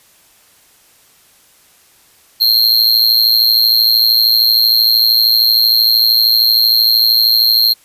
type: tone with amplitude modulation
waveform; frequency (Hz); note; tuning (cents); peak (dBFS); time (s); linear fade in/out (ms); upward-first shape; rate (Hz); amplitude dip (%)
square; 4215; C8; +12; -5; 2.4-7.74; 20; sine; 113; 85
effects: white hiss -49 dBFS RMS until 7.84 s + resampled to 32000 Hz